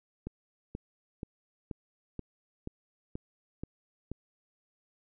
click train, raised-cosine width 3 ms, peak -24 dBFS, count 9, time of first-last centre 0.27-4.116 s, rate 2.08 Hz, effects none

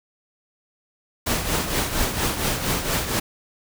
pink noise with tremolo, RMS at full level -21 dBFS, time 1.26-3.2 s, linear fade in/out 10 ms, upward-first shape triangle, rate 4.3 Hz, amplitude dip 65%, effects none

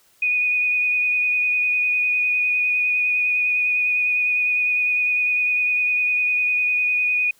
sine tone with vibrato, 2475 Hz, D#7, 10 cents flat, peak -17 dBFS, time 0.22-7.31 s, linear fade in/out 5 ms, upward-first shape triangle, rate 9.9 Hz, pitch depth 20 cents each way, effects white hiss -58 dBFS RMS until 7.39 s

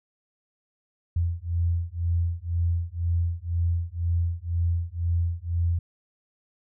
sine beating tone pair, 84.4 / 86.4 Hz, E2 / F2, +41 / -18 cents, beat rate 2 Hz, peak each -26 dBFS, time 1.16-5.79 s, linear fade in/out 5 ms, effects none

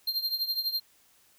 square tone with tremolo, 4186 Hz, C8, in tune, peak -25 dBFS, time 0.07-0.8 s, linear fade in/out 5 ms, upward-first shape triangle, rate 12 Hz, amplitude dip 85%, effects white hiss -63 dBFS RMS until 1.38 s

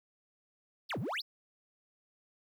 triangle exponential two-way sweep, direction down then up, 5530 to 99 to 5530 Hz, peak -32 dBFS, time 0.89-1.22 s, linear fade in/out 20 ms, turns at 0.99 s, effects 11-bit

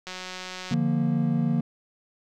click train, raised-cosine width 0.2 ms, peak -19 dBFS, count 124, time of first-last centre 0.07-0.738 s, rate 184 Hz
triangle chord, Bb major, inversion first, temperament equal with one note detuned, 148.37 / 174.61 / 233.1 Hz, D3 / F3 / Bb3, +18 / 0 / 0 cents, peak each -24 / -25 / -23 dBFS, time 0.71-1.61 s, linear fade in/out 5 ms
effects none

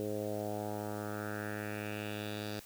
10% pulse tone with low-pass filter sweep, 105 Hz, G#2, 19 cents sharp, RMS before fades -39 dBFS, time 0-2.6 s, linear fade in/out 0 ms, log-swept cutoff 460 to 4800 Hz, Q 2.8, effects white hiss -55 dBFS RMS until 2.65 s

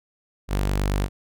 sawtooth tone, 49 Hz, G1, in tune, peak -17 dBFS, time 0.48-1.09 s, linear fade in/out 50 ms, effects none

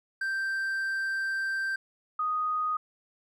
triangle / sine tone pair in turn, 1568 / 1244.1 Hz, G6 / D#6, 0 / -1 cents, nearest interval major third, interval 401 cents, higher first, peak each -26 dBFS, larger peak neither, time 0.21-1.76 / 2.19-2.77 s, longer first, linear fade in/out 5 ms, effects none

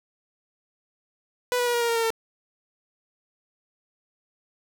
sawtooth tone with pitch steps, 493.9 / 487.7 / 481.5 / 475.4 / 469.4 / 463.5 / 457.6 / 451.9 Hz, B4 / B4 / B4 / A#4 / A#4 / A#4 / A#4 / A4, 0 / -22 / -44 / +34 / +12 / -10 / -32 / +46 cents, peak -18 dBFS, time 1.52-2.104 s, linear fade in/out 0 ms, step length 73 ms, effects none

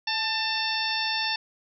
harmonic tone with a mistuned harmonic, 894 Hz, A5, 27 cents sharp, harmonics 1 / 2 / 3 / 4 / 5 / 6, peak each -32 / -32 / -32 / -32 / -32 / -32 dBFS, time 0.07-1.36 s, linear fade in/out 5 ms, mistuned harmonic 1, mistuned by -41 cents, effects none

